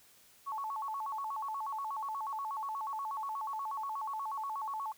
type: tone with vibrato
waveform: sine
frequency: 984 Hz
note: B5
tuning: 7 cents flat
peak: -35 dBFS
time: 0.46-4.93 s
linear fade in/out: 20 ms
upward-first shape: square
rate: 8.3 Hz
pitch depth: 210 cents each way
effects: white hiss -62 dBFS RMS until 4.97 s